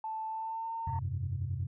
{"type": "tone with pitch glide", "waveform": "sine", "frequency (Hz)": [880, 909.5], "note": ["A5", "A#5"], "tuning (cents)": [0, -43], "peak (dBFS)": -34, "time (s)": [0.04, 0.99], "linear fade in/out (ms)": 2, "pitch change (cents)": 57, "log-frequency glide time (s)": [0.28, 0.73]}
{"type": "chord", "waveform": "sine", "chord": "F suspended second", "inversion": "none", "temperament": "equal", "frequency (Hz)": [87.31, 98, 130.81], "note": ["F2", "G2", "C3"], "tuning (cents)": [0, 0, 0], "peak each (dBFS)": [-36, -35, -36], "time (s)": [0.87, 1.67], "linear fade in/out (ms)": 5}
{"effects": ["tanh soft clip ceiling -24 dBFS"]}